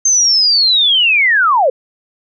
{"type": "linear sweep", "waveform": "sine", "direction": "down", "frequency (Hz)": [6360, 475.2], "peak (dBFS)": -8, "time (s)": [0.05, 1.7], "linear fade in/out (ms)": 5, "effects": []}